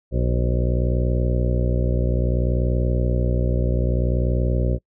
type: harmonic tone with a mistuned harmonic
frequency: 60.6 Hz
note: B1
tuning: 32 cents flat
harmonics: 1 / 2 / 3 / 4 / 5 / 6 / 7 / 8 / 9 / 10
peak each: -20 / -23 / -29 / -31 / -37 / -30 / -36 / -35 / -31 / -36 dBFS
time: 0.11-4.79 s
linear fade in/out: 50 ms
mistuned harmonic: 9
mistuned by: -41 cents
effects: noise-tail reverb RT60 0.1 s tail -26 dB re dry